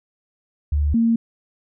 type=tone pair in turn; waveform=sine; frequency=73.42 / 229.5 Hz; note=D2 / A#3; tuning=0 / -27 cents; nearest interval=octave + minor sixth; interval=1973 cents; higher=second; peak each=-16 / -14 dBFS; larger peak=second; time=0.72-0.94 / 0.94-1.16 s; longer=neither; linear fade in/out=5 ms; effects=none